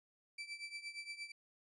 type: tone with tremolo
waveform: 30% pulse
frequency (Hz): 2329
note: D7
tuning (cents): -15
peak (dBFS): -39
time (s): 0.38-1.32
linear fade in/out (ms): 5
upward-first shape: triangle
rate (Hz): 8.6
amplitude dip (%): 85
effects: resampled to 24000 Hz